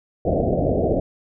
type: low-pass noise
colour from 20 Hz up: white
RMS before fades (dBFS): -20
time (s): 0.25-1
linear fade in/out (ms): 5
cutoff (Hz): 700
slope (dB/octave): 96
effects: none